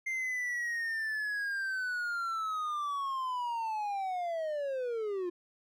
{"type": "linear sweep", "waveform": "triangle", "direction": "down", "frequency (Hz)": [2101, 344.1], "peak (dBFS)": -30, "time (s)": [0.06, 5.3], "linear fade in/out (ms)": 10, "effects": []}